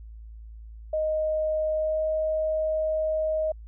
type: tone with pitch glide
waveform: sine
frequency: 622.3 to 626.6 Hz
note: D#5 to D#5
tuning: 0 to +12 cents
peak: -23 dBFS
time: 0.93-3.52 s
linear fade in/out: 5 ms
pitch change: +12 cents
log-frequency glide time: 1.75-2.03 s
effects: added 55 Hz sine -40 dBFS peak until 3.67 s